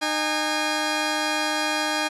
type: tone pair together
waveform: 10% pulse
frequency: 306.1 / 817.2 Hz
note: D#4 / G#5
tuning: -28 / -28 cents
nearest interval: octave + perfect fourth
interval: 1700 cents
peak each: -17 dBFS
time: 0.01-2.09 s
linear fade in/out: 20 ms
effects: resampled to 24000 Hz